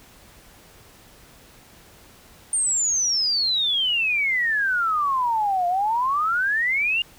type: exponential two-way sweep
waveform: sine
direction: down then up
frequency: 8980 to 693 to 2855 Hz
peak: -19 dBFS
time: 2.53-7.02 s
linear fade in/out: 2 ms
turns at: 5.67 s
effects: pink hiss -50 dBFS RMS until 7.18 s